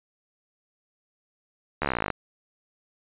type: slowing click train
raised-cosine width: 0.5 ms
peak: -10 dBFS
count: 18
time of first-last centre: 1.82-2.103 s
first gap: 13 ms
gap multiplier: 1.03
effects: resampled to 8000 Hz